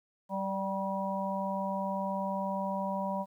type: harmonic tone with a mistuned harmonic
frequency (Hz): 193.5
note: G3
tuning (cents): -22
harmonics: 1 / 3 / 4 / 5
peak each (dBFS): -35 / -36 / -40 / -35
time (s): 0.29-3.26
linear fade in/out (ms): 50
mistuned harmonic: 3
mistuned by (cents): +19
effects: 11-bit